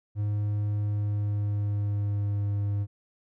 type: tone with pitch glide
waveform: triangle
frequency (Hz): 103.83 to 101.69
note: G#2 to G#2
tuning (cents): 0 to -36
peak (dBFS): -23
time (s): 0.15-2.87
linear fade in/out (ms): 50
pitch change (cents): -36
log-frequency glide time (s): 0.81-2.5
effects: none